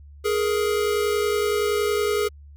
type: tone pair together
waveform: square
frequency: 417.9 / 468.6 Hz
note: G#4 / A#4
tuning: +11 / +9 cents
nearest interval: major second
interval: 198 cents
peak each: -22 / -27 dBFS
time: 0.24-2.29 s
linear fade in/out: 20 ms
effects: added 72 Hz sine -42 dBFS peak until 2.56 s